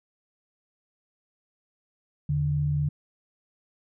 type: tone pair together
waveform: sine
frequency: 81.52 / 146.1 Hz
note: E2 / D3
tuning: -19 / -9 cents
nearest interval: minor seventh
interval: 1010 cents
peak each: -31 / -23 dBFS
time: 2.29-2.89 s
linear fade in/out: 5 ms
effects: none